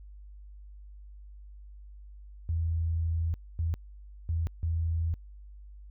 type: tone bursts at uneven times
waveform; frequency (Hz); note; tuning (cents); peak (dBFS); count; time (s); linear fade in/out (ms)
sine; 82.41; E2; 0; -26; 4; 2.49-3.34 / 3.59-3.74 / 4.29-4.47 / 4.63-5.14; 0
effects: added 50 Hz sine -45 dBFS peak until 5.9 s